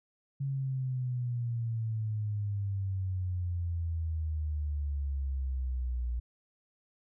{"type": "exponential sweep", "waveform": "sine", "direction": "down", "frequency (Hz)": [138.59, 59.2], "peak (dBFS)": -30, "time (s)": [0.4, 6.2], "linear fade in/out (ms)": 10, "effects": []}